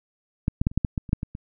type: clicks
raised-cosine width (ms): 5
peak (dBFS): -9 / -9 / -8 / -27 / -8 / -9 / -13 / -25 / -7 / -17 / -22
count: 11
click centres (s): 0.481 / 0.615 / 0.669 / 0.715 / 0.776 / 0.848 / 0.978 / 1.092 / 1.131 / 1.231 / 1.351
effects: none